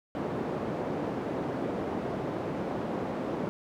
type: band-pass noise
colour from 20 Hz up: white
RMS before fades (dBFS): -33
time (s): 0.15-3.49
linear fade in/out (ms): 0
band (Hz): 150 to 490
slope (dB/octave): 12
effects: none